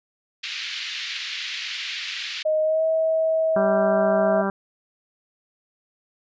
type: band-pass noise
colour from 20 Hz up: white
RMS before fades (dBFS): -31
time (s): 0.43-2.43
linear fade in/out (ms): 10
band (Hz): 1900 to 4100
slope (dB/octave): 24
type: tone with pitch glide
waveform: sine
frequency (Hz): 622.3 to 642.4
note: D#5 to E5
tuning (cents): 0 to -45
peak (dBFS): -18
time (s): 2.45-4.42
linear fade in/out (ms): 10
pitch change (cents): +55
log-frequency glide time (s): 2.62-2.84
type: harmonic tone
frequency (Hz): 196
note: G3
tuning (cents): 0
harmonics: 1 / 2 / 3 / 4 / 5 / 6 / 7 / 8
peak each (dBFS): -25 / -28 / -30 / -31 / -32 / -33 / -33 / -34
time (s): 3.56-4.5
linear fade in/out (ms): 2
effects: resampled to 16000 Hz

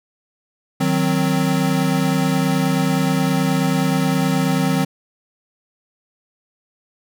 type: chord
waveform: square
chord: C diminished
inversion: first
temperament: equal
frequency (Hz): 155.56 / 185 / 261.6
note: Eb3 / Gb3 / C4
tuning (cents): 0 / 0 / 0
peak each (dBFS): -21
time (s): 0.8-4.85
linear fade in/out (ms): 10
effects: none

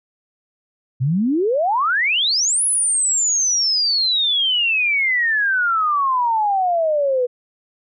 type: exponential two-way sweep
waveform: sine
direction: up then down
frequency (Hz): 120 to 10548 to 484.6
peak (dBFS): -15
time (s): 1-7.27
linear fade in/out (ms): 20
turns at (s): 2.64
effects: none

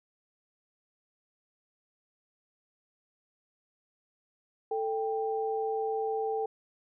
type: tone pair together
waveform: sine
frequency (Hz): 442.1 / 788.3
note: A4 / G5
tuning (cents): +8 / +9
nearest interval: minor seventh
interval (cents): 1001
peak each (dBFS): -30 / -33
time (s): 4.71-6.46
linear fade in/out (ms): 5
effects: none

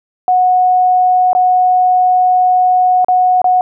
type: tone with dropouts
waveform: sine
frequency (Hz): 733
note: F#5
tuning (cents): -16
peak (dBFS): -7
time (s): 0.28-3.61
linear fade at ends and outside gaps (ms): 1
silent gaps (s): 1.331-1.35 / 3.046-3.084 / 3.417-3.443
effects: none

